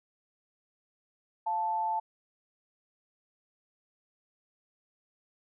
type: tone pair together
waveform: sine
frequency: 698.5 / 880 Hz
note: F5 / A5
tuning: 0 / 0 cents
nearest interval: major third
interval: 400 cents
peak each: -37 / -28 dBFS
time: 1.46-2 s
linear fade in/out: 10 ms
effects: none